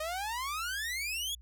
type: exponential sweep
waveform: sawtooth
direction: up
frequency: 608 to 3450 Hz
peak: -30 dBFS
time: 0-1.35 s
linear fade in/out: 5 ms
effects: added 60 Hz sine -50 dBFS peak until 1.41 s